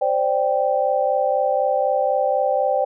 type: chord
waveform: sine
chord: C suspended second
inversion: none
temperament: equal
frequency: 523.3 / 587.3 / 784 Hz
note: C5 / D5 / G5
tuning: 0 / 0 / 0 cents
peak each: -21 dBFS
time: 0.01-2.85 s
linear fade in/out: 10 ms
effects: none